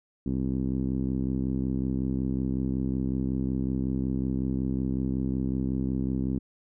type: tone with low-pass filter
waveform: 10% pulse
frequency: 65.41 Hz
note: C2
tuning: in tune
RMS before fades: -28 dBFS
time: 0.26-6.39 s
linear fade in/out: 5 ms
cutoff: 260 Hz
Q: 2
effects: none